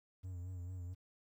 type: tone with vibrato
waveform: triangle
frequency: 90.2 Hz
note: F#2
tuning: 44 cents flat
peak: -40 dBFS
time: 0.23-0.95 s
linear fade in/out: 20 ms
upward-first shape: sine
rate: 4.5 Hz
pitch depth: 56 cents each way
effects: 12-bit